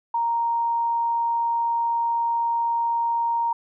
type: tone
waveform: sine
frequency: 932 Hz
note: A#5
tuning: 1 cent flat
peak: -20 dBFS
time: 0.14-3.53 s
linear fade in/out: 5 ms
effects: none